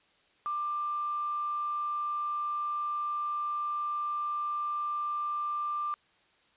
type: tone with quantisation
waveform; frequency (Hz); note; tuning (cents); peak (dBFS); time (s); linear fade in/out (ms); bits
sine; 1187; D6; +18; -30; 0.46-5.94; 0; 7
effects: white hiss -66 dBFS RMS until 6.56 s + resampled to 8000 Hz